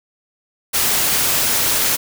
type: noise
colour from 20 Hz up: white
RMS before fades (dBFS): -17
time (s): 0.73-1.97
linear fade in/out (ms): 20
effects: none